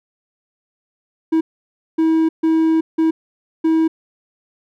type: tone bursts at uneven times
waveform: triangle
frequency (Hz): 321.9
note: E4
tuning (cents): -41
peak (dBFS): -10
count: 5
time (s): 1.32-1.41 / 1.98-2.29 / 2.43-2.81 / 2.98-3.11 / 3.64-3.88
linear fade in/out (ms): 10
effects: none